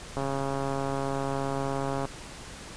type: click train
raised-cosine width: 1 ms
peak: -17 dBFS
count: 259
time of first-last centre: 0.17-2.053 s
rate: 137 Hz
effects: pink hiss -43 dBFS RMS until 2.76 s + resampled to 22050 Hz